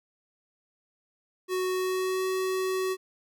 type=tone with pitch glide; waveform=square; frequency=370.1 to 375.5 Hz; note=F#4 to F#4; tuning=0 to +26 cents; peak=-27 dBFS; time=1.48-2.97 s; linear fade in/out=50 ms; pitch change=+26 cents; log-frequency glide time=1.69-2.27 s; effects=none